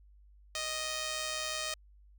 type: tone with amplitude modulation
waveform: 5% pulse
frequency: 623 Hz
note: D#5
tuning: 2 cents sharp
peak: -21 dBFS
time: 0.55-1.74 s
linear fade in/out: 2 ms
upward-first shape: sine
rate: 126 Hz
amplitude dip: 40%
effects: added 50 Hz sine -56 dBFS peak until 2.18 s